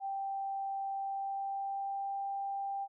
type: tone with pitch glide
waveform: sine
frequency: 784 to 790.8 Hz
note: G5 to G5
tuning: 0 to +15 cents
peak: -34 dBFS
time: 0-2.88 s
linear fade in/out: 50 ms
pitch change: +15 cents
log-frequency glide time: 0.93-2.22 s
effects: none